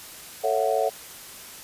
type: chord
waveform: sine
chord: F# minor seventh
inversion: first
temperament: just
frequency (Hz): 444 / 555 / 666 / 740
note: A4 / C#5 / E5 / F#5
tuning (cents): +16 / +2 / +18 / 0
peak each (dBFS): -26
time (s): 0.43-0.9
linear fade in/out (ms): 20
effects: white hiss -42 dBFS RMS until 1.63 s + resampled to 32000 Hz